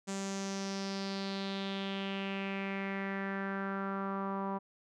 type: tone with low-pass filter sweep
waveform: sawtooth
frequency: 195.4 Hz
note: G3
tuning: 5 cents flat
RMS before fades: -37 dBFS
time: 0.07-4.59 s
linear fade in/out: 20 ms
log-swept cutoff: 7400 to 1000 Hz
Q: 3.9
effects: none

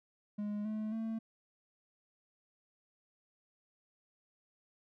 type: tone with pitch steps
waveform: triangle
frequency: 207.7 / 215.5 / 223.6 Hz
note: G#3 / A3 / A3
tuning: 0 / -36 / +28 cents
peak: -33 dBFS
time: 0.38-1.19 s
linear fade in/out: 10 ms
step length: 270 ms
effects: none

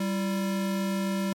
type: tone pair together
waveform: square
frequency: 194.6 / 340.2 Hz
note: G3 / F4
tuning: -12 / -45 cents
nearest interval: minor seventh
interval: 967 cents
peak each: -27 / -37 dBFS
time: 0-1.33 s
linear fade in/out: 5 ms
effects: MP3 64 kbps

